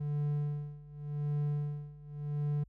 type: tone with tremolo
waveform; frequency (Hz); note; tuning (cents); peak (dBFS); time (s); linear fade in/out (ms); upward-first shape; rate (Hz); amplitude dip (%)
triangle; 146.83; D3; 0; -27; 0-2.64; 10; sine; 0.88; 90
effects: added 50 Hz sine -58 dBFS peak until 2.68 s